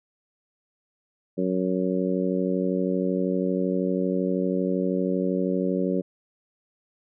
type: harmonic tone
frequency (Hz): 92.7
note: F#2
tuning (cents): +4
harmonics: 2 / 3 / 4 / 5 / 6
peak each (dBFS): -26 / -28 / -29 / -30 / -31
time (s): 1.37-6.02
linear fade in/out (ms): 20
effects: none